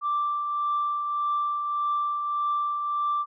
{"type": "tone with tremolo", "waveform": "sine", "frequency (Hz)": 1174.7, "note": "D6", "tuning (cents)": 0, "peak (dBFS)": -21, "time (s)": [0.01, 3.26], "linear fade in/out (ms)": 50, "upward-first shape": "triangle", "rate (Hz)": 1.7, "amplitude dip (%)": 45, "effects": ["tanh soft clip ceiling -19 dBFS"]}